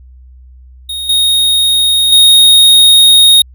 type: tone with level steps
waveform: square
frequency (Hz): 3729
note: A#7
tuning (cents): 0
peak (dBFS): -18 / -8 / -3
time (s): 0.89-3.42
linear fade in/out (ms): 5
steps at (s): 1.09 / 2.12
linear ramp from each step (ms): 5
effects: added 63 Hz sine -34 dBFS peak until 3.54 s